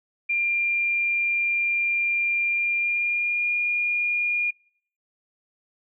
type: tone with pitch glide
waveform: sine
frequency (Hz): 2390 to 2423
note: D7 to D#7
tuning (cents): +30 to -47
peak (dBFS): -21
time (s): 0.29-4.51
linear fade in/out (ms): 10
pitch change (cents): +23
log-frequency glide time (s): 2.44-3.54
effects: noise-tail reverb RT60 0.6 s tail -25 dB re dry